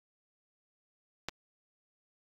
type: clicks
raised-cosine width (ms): 0.2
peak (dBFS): -16 / -29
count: 2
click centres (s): 1.286 / 1.292
effects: AAC 48 kbps